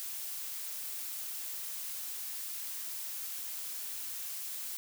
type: noise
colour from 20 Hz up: blue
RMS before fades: -40 dBFS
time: 0-4.77 s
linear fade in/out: 0 ms
effects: none